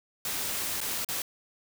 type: noise with dropouts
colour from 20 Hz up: white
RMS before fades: -32 dBFS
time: 0.25-1.22 s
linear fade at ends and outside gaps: 2 ms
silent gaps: 0.805-0.813 / 1.047-1.087 s
effects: none